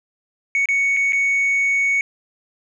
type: tone with dropouts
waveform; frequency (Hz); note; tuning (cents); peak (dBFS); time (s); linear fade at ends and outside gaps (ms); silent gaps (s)
sine; 2225; C#7; +6; -13; 0.55-2.01; 1; 0.657-0.687 / 0.966-0.97 / 1.123-1.131
effects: tanh soft clip ceiling -14 dBFS